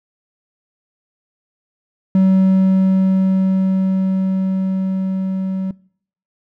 triangle tone with level ramp, 189.7 Hz, F#3, 43 cents sharp, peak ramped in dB -7 to -17 dBFS, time 2.15-5.71 s, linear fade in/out 2 ms, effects noise-tail reverb RT60 0.6 s tail -23 dB re dry

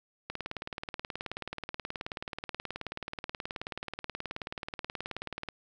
click train, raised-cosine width 0.3 ms, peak -20 dBFS, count 98, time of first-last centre 0.3-5.487 s, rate 18.7 Hz, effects none

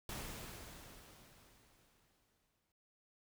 pink noise with exponential decay, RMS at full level -44 dBFS, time 0.09-2.72 s, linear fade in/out 2 ms, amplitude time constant 570 ms, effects none

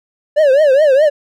triangle tone with vibrato, 570 Hz, C#5, 48 cents sharp, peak -5 dBFS, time 0.36-1.1 s, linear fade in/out 20 ms, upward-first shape triangle, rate 4.8 Hz, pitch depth 200 cents each way, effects none

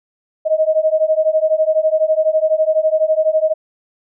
sine beating tone pair, 622.3 / 634.3 Hz, D#5 / D#5, 0 / +33 cents, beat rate 12 Hz, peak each -15 dBFS, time 0.45-3.54 s, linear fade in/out 20 ms, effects none

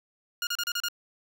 15% pulse tone bursts, 1422 Hz, F6, 31 cents sharp, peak -21 dBFS, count 6, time 0.42-0.885 s, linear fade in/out 2 ms, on 50 ms, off 33 ms, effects none

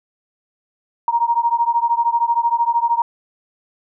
sine beating tone pair, 932.3 / 945.3 Hz, A#5 / A#5, 0 / +24 cents, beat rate 13 Hz, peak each -17 / -18 dBFS, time 1.08-3.02 s, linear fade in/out 2 ms, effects none

